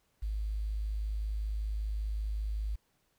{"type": "tone with quantisation", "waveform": "sine", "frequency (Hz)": 52.6, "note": "G#1", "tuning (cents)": 23, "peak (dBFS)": -31, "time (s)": [0.22, 2.76], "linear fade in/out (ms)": 10, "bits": 10, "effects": ["pink hiss -74 dBFS RMS until 3.18 s"]}